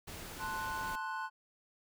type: noise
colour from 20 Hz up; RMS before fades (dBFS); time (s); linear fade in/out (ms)
pink; -46; 0.07-0.96; 10
type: chord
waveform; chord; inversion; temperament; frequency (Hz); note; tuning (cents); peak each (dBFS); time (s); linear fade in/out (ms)
triangle; F# diminished; first; equal; 880 / 1046.5 / 1480; A5 / C6 / F#6; 0 / 0 / 0; -39; 0.38-1.3; 50
effects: none